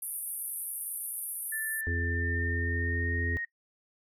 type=band-pass noise; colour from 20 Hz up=pink; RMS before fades=-37 dBFS; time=0.02-1.81 s; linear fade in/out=5 ms; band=9400 to 13000 Hz; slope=96 dB/octave
type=tone with pitch glide; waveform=sine; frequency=1762 to 1866.8 Hz; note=A6 to A#6; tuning=+2 to +2 cents; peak=-33 dBFS; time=1.52-3.45 s; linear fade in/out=5 ms; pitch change=+100 cents; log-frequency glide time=1.67-3.32 s
type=harmonic tone; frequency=84.6 Hz; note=E2; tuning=45 cents sharp; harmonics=1 / 3 / 4 / 5; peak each=-30 / -39 / -42 / -40 dBFS; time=1.87-3.37 s; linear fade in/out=0 ms
effects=noise-tail reverb RT60 0.1 s tail -18 dB re dry